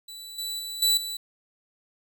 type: tone with level steps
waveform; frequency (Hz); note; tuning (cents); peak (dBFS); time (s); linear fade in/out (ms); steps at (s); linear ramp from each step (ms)
sawtooth; 3961; B7; +4; -36 / -27 / -30 / -16 / -28; 0.08-1.17; 5; 0.38 / 0.59 / 0.82 / 0.97; 5
effects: none